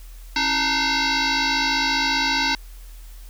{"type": "tone with frequency modulation", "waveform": "sine", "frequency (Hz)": 1480, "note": "F#6", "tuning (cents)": 0, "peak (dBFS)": -18, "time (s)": [0.36, 2.55], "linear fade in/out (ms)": 2, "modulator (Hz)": 603, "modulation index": 6, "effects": ["added 41 Hz sine -37 dBFS peak until 3.29 s", "white hiss -51 dBFS RMS until 3.29 s"]}